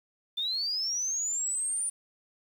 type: linear sweep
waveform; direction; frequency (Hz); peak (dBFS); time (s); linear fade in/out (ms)
sine; up; 3520 to 9397; -28; 0.37-1.9; 10
effects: 9-bit